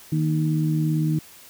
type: harmonic tone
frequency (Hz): 77.78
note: D#2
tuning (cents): 0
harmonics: 2 / 3 / 4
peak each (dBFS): -20 / -32 / -26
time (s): 0.12-1.19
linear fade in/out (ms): 5
effects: white hiss -47 dBFS RMS until 1.49 s